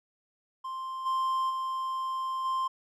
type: tone with level steps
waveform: triangle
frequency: 1050 Hz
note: C6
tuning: 6 cents sharp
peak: -32 / -24 / -28 / -25 dBFS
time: 0.64-2.68 s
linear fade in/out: 10 ms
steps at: 1.05 / 1.49 / 2.44 s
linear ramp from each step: 20 ms
effects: none